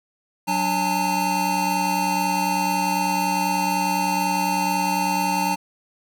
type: tone cluster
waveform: square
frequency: 185.2 / 293.2 / 832 / 902 Hz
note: F#3 / D4 / G#5 / A5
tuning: +2 / -3 / +3 / +43 cents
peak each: -28 / -31 / -27 / -23 dBFS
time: 0.47-5.56 s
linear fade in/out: 20 ms
effects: none

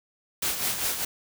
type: noise with tremolo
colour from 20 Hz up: white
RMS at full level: -26 dBFS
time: 0.42-1.05 s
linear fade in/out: 5 ms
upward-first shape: sine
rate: 5 Hz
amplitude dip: 55%
effects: none

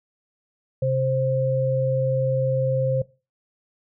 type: tone pair together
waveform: sine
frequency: 131.77 / 526 Hz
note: C3 / C5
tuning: +13 / +9 cents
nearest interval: 2 octaves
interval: 2396 cents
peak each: -22 dBFS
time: 0.82-3.02 s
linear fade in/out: 5 ms
effects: noise-tail reverb RT60 0.3 s tail -20 dB re dry

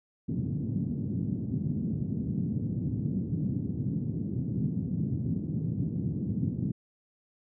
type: band-pass noise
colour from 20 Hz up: pink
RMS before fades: -31 dBFS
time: 0.28-6.72 s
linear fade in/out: 10 ms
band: 110 to 250 Hz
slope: 24 dB/octave
effects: none

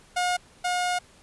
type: tone pair in turn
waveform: sawtooth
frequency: 718 / 718 Hz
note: F5 / F5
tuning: +48 / +48 cents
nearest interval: unison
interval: 0 cents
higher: neither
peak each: -19 / -20 dBFS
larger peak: first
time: 0.16-0.37 / 0.64-0.99 s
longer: second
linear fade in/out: 10 ms
effects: pink hiss -55 dBFS RMS until 1.22 s + resampled to 24000 Hz

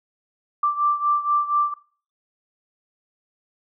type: beating tone pair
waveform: sine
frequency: 1174.7 / 1178.9 Hz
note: D6 / D6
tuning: 0 / +6 cents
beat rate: 4.2 Hz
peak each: -20 / -24 dBFS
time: 0.63-1.74 s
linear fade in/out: 5 ms
effects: noise-tail reverb RT60 0.4 s tail -18 dB re dry

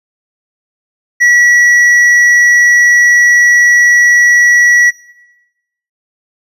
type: tone with hard clipping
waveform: sine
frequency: 1936 Hz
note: B6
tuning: 35 cents flat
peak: -6 dBFS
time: 1.2-4.91 s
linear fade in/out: 20 ms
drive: 5 dB
effects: noise-tail reverb RT60 1.0 s tail -20 dB re dry + resampled to 32000 Hz

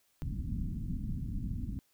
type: low-pass noise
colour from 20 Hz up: pink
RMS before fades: -36 dBFS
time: 0.22-1.79 s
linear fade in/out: 0 ms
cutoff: 260 Hz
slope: 48 dB/octave
effects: white hiss -72 dBFS RMS until 1.93 s

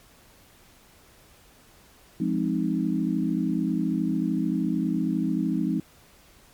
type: chord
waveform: sine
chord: F minor seventh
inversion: none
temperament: equal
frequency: 174.61 / 207.7 / 261.6 / 311.1 Hz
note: F3 / Ab3 / C4 / Eb4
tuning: 0 / 0 / 0 / 0 cents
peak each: -28 dBFS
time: 2.2-5.8 s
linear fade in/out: 5 ms
effects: pink hiss -55 dBFS RMS until 6.53 s + MP3 96 kbps

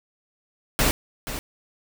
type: noise with echo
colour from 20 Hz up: pink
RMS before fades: -20 dBFS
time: 0.79-0.91 s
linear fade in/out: 0 ms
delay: 480 ms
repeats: 1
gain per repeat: -11 dB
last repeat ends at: 1.39 s
effects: none

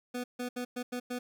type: tone bursts at uneven times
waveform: 25% pulse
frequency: 246.9 Hz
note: B3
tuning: in tune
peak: -30 dBFS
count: 6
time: 0.14-0.24 / 0.39-0.49 / 0.56-0.65 / 0.76-0.83 / 0.92-1 / 1.1-1.19 s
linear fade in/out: 10 ms
effects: none

